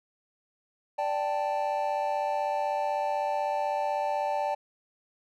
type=chord; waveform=triangle; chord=D suspended fourth; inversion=none; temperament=equal; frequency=587.3 / 784 / 880 Hz; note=D5 / G5 / A5; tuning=0 / 0 / 0 cents; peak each=-29 dBFS; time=0.98-4.55 s; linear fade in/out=10 ms; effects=none